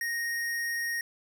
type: tone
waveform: square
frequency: 1864.7 Hz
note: A#6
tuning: in tune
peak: -30 dBFS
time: 0.01-1.01 s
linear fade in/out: 2 ms
effects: none